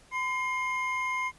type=tone pair together; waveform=triangle; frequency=1018.4 / 2132 Hz; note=C6 / C7; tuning=-47 / +32 cents; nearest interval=octave + minor second; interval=1279 cents; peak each=-29 / -29 dBFS; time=0.11-1.32 s; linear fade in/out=50 ms; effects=pink hiss -58 dBFS RMS until 1.38 s + resampled to 24000 Hz